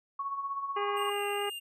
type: tone with tremolo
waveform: sine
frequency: 1108.7 Hz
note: C#6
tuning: in tune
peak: -30 dBFS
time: 0.19-1.1 s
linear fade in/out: 5 ms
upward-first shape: sine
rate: 16 Hz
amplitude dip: 55%
type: harmonic tone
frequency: 407.3 Hz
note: G#4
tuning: 34 cents flat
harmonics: 1 / 2 / 3 / 4 / 5 / 6 / 7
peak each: -33 / -36 / -39 / -44 / -43 / -47 / -44 dBFS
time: 0.76-1.5 s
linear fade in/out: 10 ms
type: tone with vibrato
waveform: square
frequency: 2794 Hz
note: F7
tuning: in tune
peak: -38 dBFS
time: 0.96-1.6 s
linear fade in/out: 20 ms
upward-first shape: sine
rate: 2.4 Hz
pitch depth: 18 cents each way
effects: none